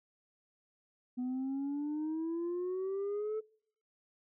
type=exponential sweep; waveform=sine; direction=up; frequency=246.9 to 440 Hz; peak=-31 dBFS; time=1.17-3.41 s; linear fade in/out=20 ms; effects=noise-tail reverb RT60 0.6 s tail -24 dB re dry + tanh soft clip ceiling -32 dBFS